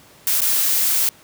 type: noise with dropouts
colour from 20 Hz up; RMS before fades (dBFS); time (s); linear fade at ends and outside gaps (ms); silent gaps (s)
blue; -18; 0.27-1.09; 1; 0.406-0.417
effects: pink hiss -48 dBFS RMS until 1.23 s + high-pass 100 Hz 12 dB/octave